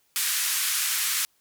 white band-pass noise, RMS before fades -26 dBFS, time 0.16-1.25 s, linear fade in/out 0 ms, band 1300 to 14000 Hz, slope 24 dB/octave, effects white hiss -67 dBFS RMS until 1.4 s

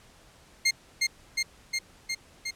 20% pulse tone with echo, 2120 Hz, C7, 22 cents sharp, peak -15 dBFS, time 0.65-0.71 s, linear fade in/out 10 ms, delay 360 ms, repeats 5, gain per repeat -2 dB, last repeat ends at 2.51 s, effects pink hiss -56 dBFS RMS until 2.55 s + low-pass 10000 Hz 12 dB/octave

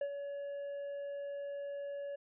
triangle tone with ADSR envelope, 566 Hz, C#5, 36 cents sharp, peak -30 dBFS, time 0.01-2.16 s, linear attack 4 ms, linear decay 71 ms, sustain -7 dB, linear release 10 ms, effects resampled to 8000 Hz

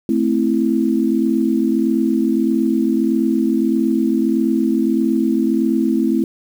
sine chord, A minor, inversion none, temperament equal, 220 / 261.6 / 329.6 Hz, A3 / C4 / E4, 0 / 0 / 0 cents, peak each -18 dBFS, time 0.09-6.24 s, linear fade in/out 2 ms, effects 7-bit

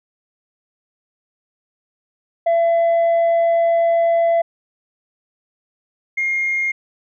sine tone pair in turn, 673 / 2131 Hz, E5 / C7, +36 / +31 cents, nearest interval octave + minor sixth, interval 1995 cents, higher second, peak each -10 / -16 dBFS, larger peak first, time 2.46-4.42 / 6.17-6.72 s, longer first, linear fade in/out 10 ms, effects tanh soft clip ceiling -12 dBFS

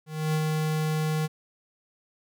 square tone with ADSR envelope, 155.56 Hz, D#3, in tune, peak -23 dBFS, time 0.06-1.28 s, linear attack 280 ms, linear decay 60 ms, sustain -2 dB, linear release 29 ms, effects none

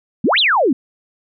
sine exponential two-way sweep, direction up then down, 177.4 to 4200 to 232.2 Hz, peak -11 dBFS, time 0.24-0.73 s, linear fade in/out 5 ms, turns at 0.39 s, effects none

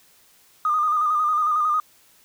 triangle tone with vibrato, 1225 Hz, D#6, 27 cents flat, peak -14 dBFS, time 0.65-1.8 s, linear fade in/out 2 ms, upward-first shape square, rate 11 Hz, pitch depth 38 cents each way, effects tanh soft clip ceiling -16 dBFS + white hiss -56 dBFS RMS until 2.24 s

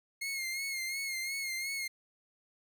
sawtooth tone with vibrato, 2146 Hz, C7, 43 cents sharp, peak -31 dBFS, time 0.21-1.88 s, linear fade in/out 10 ms, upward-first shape sine, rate 2.8 Hz, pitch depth 50 cents each way, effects none

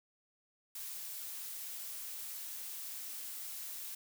blue noise, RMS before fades -44 dBFS, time 0.75-3.95 s, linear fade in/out 5 ms, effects none

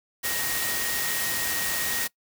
sine tone in noise, 1875 Hz, A#6, 10 cents sharp, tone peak -33 dBFS, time 0.23-2.08 s, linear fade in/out 20 ms, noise white, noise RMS -28 dBFS, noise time 0.23-2.08 s, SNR -8 dB, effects noise-tail reverb RT60 0.1 s tail -22 dB re dry

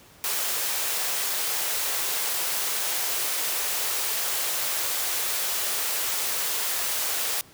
white high-pass noise, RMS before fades -27 dBFS, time 0.24-7.41 s, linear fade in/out 0 ms, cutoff 390 Hz, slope 24 dB/octave, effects pink hiss -52 dBFS RMS until 7.53 s + high-pass 60 Hz 12 dB/octave

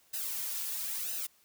blue noise with flanger, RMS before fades -36 dBFS, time 0.13-1.27 s, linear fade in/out 10 ms, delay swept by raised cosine 0.88 to 3.28 ms, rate 1 Hz, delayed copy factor -0.95, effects white hiss -66 dBFS RMS until 1.44 s

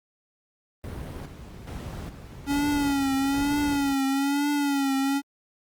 brown noise with tremolo, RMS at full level -31 dBFS, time 0.84-3.93 s, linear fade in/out 0 ms, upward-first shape square, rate 1.2 Hz, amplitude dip 55%
square tone with vibrato, 280 Hz, C#4, 18 cents sharp, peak -23 dBFS, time 2.46-5.22 s, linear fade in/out 50 ms, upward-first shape triangle, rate 1.1 Hz, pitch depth 74 cents each way
effects high-pass 60 Hz 12 dB/octave + Opus 32 kbps

